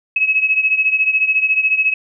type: beating tone pair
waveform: sine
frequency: 2566 / 2580 Hz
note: E7 / E7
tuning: -47 / -38 cents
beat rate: 14 Hz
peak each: -14 / -18 dBFS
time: 0.16-1.94 s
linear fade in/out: 5 ms
effects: none